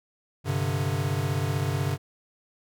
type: chord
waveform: square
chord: G suspended fourth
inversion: none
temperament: equal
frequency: 98 / 130.81 / 146.83 Hz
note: G2 / C3 / D3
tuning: 0 / 0 / 0 cents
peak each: -30 dBFS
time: 0.44-1.98 s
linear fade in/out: 50 ms
effects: none